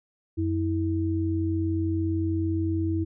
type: tone pair together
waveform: sine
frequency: 91.1 / 324.6 Hz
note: F#2 / E4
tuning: -26 / -27 cents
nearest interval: octave + minor seventh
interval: 2199 cents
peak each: -26 dBFS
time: 0.37-3.05 s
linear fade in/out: 20 ms
effects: none